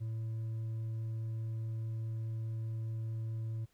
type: tone with hard clipping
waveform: sine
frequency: 111.9 Hz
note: A2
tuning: 30 cents sharp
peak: -36 dBFS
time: 0-3.66 s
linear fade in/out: 20 ms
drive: 2 dB
effects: pink hiss -73 dBFS RMS until 3.73 s